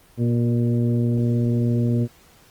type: harmonic tone with a mistuned harmonic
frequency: 119.1 Hz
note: A#2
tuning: 38 cents sharp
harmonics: 1 / 2 / 3 / 4 / 5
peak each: -19 / -22 / -29 / -33 / -38 dBFS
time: 0.17-2.08 s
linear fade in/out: 50 ms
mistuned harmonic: 4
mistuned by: -17 cents
effects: pink hiss -53 dBFS RMS until 2.5 s + Opus 24 kbps